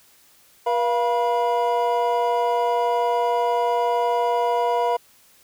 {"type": "tone cluster", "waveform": "triangle", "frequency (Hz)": [480.3, 693, 972], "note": ["B4", "F5", "B5"], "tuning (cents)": [-48, -14, -28], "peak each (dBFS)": -21, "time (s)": [0.66, 4.97], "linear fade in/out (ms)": 10, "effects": ["white hiss -55 dBFS RMS until 5.43 s"]}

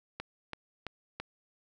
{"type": "click train", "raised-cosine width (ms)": 0.3, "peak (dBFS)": -21, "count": 4, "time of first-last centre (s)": [0.2, 1.2], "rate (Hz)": 3, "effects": []}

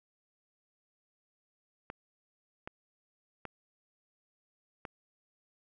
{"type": "clicks", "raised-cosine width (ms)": 0.5, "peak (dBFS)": -25, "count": 4, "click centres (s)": [1.901, 2.675, 3.453, 4.852], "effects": []}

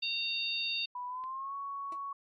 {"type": "harmonic tone", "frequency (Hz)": 917, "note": "A#5", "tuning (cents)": -29, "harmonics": [3, 4, 5], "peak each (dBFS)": [-35, -35, -37], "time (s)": [0.02, 0.86], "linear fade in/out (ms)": 10}
{"type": "tone with pitch glide", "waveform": "sine", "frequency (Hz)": [987, 1114.3], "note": ["B5", "C#6"], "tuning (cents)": [-1, 9], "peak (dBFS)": -36, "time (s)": [0.95, 2.13], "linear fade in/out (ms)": 5, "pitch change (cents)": 210, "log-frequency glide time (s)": [1.07, 1.54]}
{"type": "click", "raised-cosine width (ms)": 0.3, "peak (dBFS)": -39, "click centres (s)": 1.239}
{"type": "tone with exponential decay", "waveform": "20% pulse", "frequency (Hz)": 329.6, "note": "E4", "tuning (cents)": 0, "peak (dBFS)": -40, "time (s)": [1.92, 2], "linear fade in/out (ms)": 2, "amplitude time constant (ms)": 16}
{"effects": ["MP3 48 kbps"]}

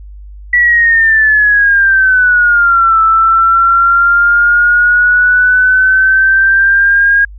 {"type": "exponential two-way sweep", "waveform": "sine", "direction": "down then up", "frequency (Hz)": [1957, 1318.5, 1632], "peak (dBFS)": -5, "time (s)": [0.53, 7.25], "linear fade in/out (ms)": 5, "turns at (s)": 3.01, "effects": ["added 50 Hz sine -28 dBFS peak until 7.38 s"]}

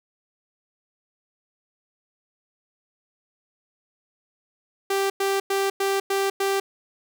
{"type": "tone bursts", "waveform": "sawtooth", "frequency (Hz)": 392, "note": "G4", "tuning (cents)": 0, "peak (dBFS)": -17, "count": 6, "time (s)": [4.9, 6.6], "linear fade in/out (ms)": 5, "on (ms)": 200, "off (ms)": 100, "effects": []}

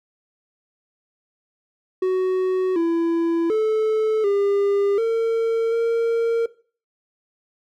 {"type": "tone with pitch steps", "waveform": "triangle", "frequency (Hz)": [372.3, 334.4, 435.6, 401.5, 455, 461.1], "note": ["F#4", "E4", "A4", "G4", "A#4", "A#4"], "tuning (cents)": [11, 25, -17, 41, -42, -19], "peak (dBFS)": -15, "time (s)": [2.02, 6.46], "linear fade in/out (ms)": 5, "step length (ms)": 740, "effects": ["noise-tail reverb RT60 0.4 s tail -18 dB re dry"]}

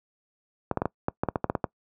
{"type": "clicks", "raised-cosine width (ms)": 1, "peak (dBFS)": -10, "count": 12, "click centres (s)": [0.713, 0.773, 0.819, 0.856, 1.084, 1.235, 1.287, 1.358, 1.443, 1.499, 1.552, 1.642], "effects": ["noise-tail reverb RT60 0.1 s tail -24 dB re dry", "high-pass 80 Hz 12 dB/octave"]}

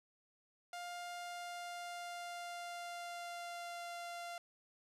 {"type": "tone with pitch glide", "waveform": "sawtooth", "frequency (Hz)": [703, 692.9], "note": ["F5", "F5"], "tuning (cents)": [11, -14], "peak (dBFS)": -40, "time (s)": [0.73, 4.38], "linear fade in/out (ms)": 2, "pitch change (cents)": -25, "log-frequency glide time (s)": [1.11, 3.86], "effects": ["low-pass 11000 Hz 12 dB/octave"]}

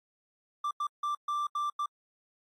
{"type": "tone bursts at uneven times", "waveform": "triangle", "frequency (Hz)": 1177, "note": "D6", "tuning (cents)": 3, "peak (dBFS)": -27, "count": 6, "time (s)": [[0.64, 0.71], [0.8, 0.87], [1.03, 1.15], [1.28, 1.47], [1.55, 1.7], [1.79, 1.86]], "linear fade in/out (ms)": 5, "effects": ["AAC 48 kbps"]}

